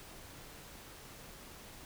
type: silence
effects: pink hiss -52 dBFS RMS until 1.85 s